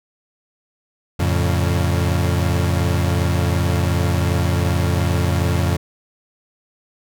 35% pulse chord, F augmented, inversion none, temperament equal with one note detuned, 87.31 / 110 / 139.07 Hz, F2 / A2 / C#3, 0 / 0 / +6 cents, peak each -16 / -22 / -21 dBFS, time 1.19-5.77 s, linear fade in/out 10 ms, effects none

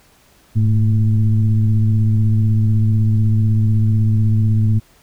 sine tone with frequency modulation, 106 Hz, G#2, 36 cents sharp, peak -11 dBFS, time 0.55-4.8 s, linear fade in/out 20 ms, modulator 114 Hz, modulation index 0.62, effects pink hiss -52 dBFS RMS until 5.02 s

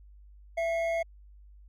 triangle tone pair together, 667.1 / 2155 Hz, E5 / C#7, +20 / -49 cents, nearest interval octave + minor sixth, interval 2031 cents, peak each -25 / -35 dBFS, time 0.57-1.03 s, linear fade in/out 10 ms, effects added 50 Hz sine -50 dBFS peak until 1.68 s

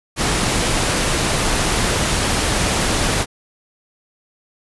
pink noise, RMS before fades -18 dBFS, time 0.16-3.26 s, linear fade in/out 50 ms, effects resampled to 24000 Hz

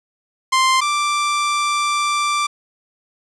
sawtooth tone pair in turn, 1046.5 / 1175.8 Hz, C6 / D6, 0 / +2 cents, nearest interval major second, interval 202 cents, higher second, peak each -9 / -13 dBFS, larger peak first, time 0.52-0.81 / 0.81-2.47 s, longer second, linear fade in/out 10 ms, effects resampled to 22050 Hz + 8-bit

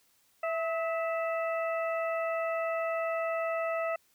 harmonic tone with a mistuned harmonic, 659.3 Hz, E5, in tune, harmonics 1 / 2 / 3 / 4, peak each -30 / -36 / -40 / -42 dBFS, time 0.43-3.96 s, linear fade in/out 5 ms, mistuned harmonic 2, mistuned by -42 cents, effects white hiss -68 dBFS RMS until 4.14 s

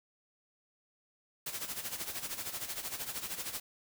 white noise with tremolo, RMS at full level -37 dBFS, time 1.46-3.6 s, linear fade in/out 5 ms, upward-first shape sine, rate 13 Hz, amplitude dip 70%, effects none

